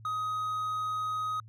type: tone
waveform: triangle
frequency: 1257 Hz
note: D#6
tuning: 17 cents sharp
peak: -28 dBFS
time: 0.05-1.4 s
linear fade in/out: 2 ms
effects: added 110 Hz sine -48 dBFS peak until 1.48 s